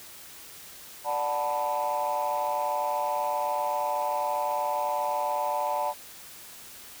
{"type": "chord", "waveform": "sine", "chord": "B minor seventh", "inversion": "first", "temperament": "equal", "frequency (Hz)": [587.3, 740, 880, 987.8], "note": ["D5", "F#5", "A5", "B5"], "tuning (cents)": [0, 0, 0, 0], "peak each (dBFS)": [-30, -31, -28, -31], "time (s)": [1.04, 5.94], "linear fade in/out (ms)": 50, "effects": ["tanh soft clip ceiling -20 dBFS", "white hiss -46 dBFS RMS until 7 s"]}